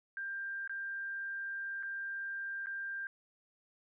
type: tone with dropouts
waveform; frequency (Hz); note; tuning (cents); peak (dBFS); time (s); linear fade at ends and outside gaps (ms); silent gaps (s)
sine; 1589; G6; +23; -37; 0.17-3.07; 1; 0.676-0.695 / 1.827-1.832 / 2.66-2.669
effects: none